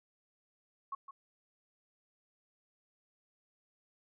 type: tone with echo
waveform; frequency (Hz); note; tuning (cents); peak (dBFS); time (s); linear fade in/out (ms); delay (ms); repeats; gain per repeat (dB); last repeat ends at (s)
sine; 1099; C#6; -15; -36; 0.92-0.95; 5; 160; 1; -10; 1.11
effects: none